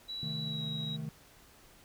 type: tone with pitch glide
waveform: sine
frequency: 3924 to 3843 Hz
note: B7 to B7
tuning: -12 to -48 cents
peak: -37 dBFS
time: 0.08-0.97 s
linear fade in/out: 20 ms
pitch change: -36 cents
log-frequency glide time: 0.42-0.67 s
type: chord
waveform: triangle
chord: A diminished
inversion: first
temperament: equal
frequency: 130.81 / 155.56 / 220 Hz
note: C3 / Eb3 / A3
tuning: 0 / 0 / 0 cents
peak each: -42 / -36 / -41 dBFS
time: 0.23-1.09 s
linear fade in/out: 0 ms
effects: pink hiss -59 dBFS RMS until 1.84 s

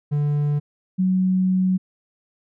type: tone pair in turn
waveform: triangle / sine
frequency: 146.5 / 185.98 Hz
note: D3 / F#3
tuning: -4 / +9 cents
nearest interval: major third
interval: 413 cents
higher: second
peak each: -16 dBFS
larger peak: neither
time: 0.11-0.6 / 0.98-1.78 s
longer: second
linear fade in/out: 20 ms
effects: none

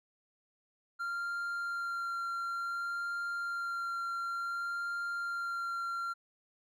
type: tone with vibrato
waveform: triangle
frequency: 1385 Hz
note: F6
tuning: 15 cents flat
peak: -32 dBFS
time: 0.99-6.14 s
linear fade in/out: 20 ms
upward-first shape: sine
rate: 0.56 Hz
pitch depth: 11 cents each way
effects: none

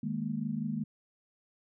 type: chord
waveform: sine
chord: D# suspended fourth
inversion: none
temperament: equal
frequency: 155.56 / 207.7 / 233.1 Hz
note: D#3 / G#3 / A#3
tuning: 0 / 0 / 0 cents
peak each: -37 / -35 / -35 dBFS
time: 0.03-0.84 s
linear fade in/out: 5 ms
effects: none

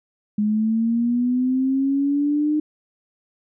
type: linear sweep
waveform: sine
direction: up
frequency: 207.7 to 305.2 Hz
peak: -17 dBFS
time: 0.38-2.6 s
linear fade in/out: 5 ms
effects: none

